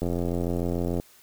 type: click train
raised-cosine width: 2 ms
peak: -15 dBFS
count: 86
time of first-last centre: 0.02-0.999 s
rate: 86.8 Hz
effects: white hiss -55 dBFS RMS until 1.22 s